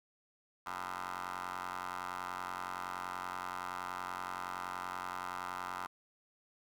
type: ring-modulated tone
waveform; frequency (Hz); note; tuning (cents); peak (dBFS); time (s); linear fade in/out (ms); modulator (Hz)
15% pulse; 90.6; F#2; -36; -30; 0.66-5.87; 5; 1110
effects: none